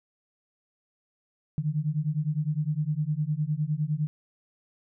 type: beating tone pair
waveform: sine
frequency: 146.83 / 156.63 Hz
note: D3 / D#3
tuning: 0 / +12 cents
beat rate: 9.8 Hz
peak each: -28 dBFS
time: 1.58-4.07 s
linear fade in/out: 0 ms
effects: none